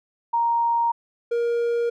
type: tone pair in turn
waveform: sine / triangle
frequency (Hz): 934 / 471.1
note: A#5 / A#4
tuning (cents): +3 / +18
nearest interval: octave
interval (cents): 1185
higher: first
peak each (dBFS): -18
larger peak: neither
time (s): 0.33-0.92 / 1.31-1.9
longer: neither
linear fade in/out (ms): 10
effects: none